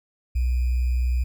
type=tone with sample-and-hold; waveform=sine; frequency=61.9 Hz; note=B1; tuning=5 cents sharp; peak=-19 dBFS; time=0.35-1.24 s; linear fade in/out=10 ms; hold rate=2450 Hz; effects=none